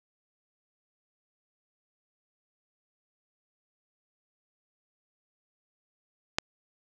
click, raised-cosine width 0.2 ms, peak -7 dBFS, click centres 6.385 s, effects none

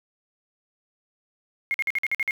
sine tone bursts, 2147 Hz, C7, 44 cents sharp, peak -21 dBFS, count 8, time 1.71-2.309 s, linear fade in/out 0 ms, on 32 ms, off 49 ms, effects 8-bit

